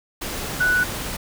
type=tone in noise; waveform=sine; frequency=1480 Hz; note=F#6; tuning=in tune; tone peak=-16 dBFS; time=0.6-0.84 s; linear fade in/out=10 ms; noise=pink; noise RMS=-29 dBFS; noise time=0.21-1.17 s; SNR=+10 dB; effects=none